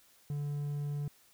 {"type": "tone", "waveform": "triangle", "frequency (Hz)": 145.1, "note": "D3", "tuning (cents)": -21, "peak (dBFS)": -31, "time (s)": [0.3, 1.08], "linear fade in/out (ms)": 2, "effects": ["white hiss -64 dBFS RMS until 1.33 s"]}